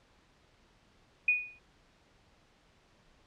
sine tone with exponential decay, 2470 Hz, D#7, 13 cents flat, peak -20 dBFS, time 1.28-1.59 s, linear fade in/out 5 ms, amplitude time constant 67 ms, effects pink hiss -65 dBFS RMS until 3.26 s + low-pass 5000 Hz 12 dB/octave

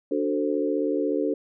sine chord, D dominant seventh, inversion none, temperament equal with one note detuned, 293.7 / 370 / 444.3 / 523.3 Hz, D4 / F#4 / A4 / C5, 0 / 0 / +17 / 0 cents, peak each -26 / -29 / -27 / -30 dBFS, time 0.11-1.34 s, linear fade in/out 5 ms, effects none

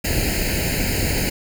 pink noise with comb filter, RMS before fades -21 dBFS, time 0.04-1.3 s, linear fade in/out 10 ms, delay 0.43 ms, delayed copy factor +0.95, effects none

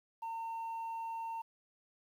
sine tone, 910 Hz, A#5, 42 cents flat, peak -35 dBFS, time 0.22-1.42 s, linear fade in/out 10 ms, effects tanh soft clip ceiling -37 dBFS + 11-bit

